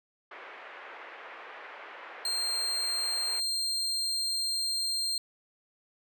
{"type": "band-pass noise", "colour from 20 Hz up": "white", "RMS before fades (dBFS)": -46, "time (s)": [0.31, 3.4], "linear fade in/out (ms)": 5, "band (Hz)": [410, 2200], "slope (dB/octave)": 24}
{"type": "tone", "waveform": "35% pulse", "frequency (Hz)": 4186, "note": "C8", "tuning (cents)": 0, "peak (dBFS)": -27, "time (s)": [2.25, 5.18], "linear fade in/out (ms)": 2}
{"effects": []}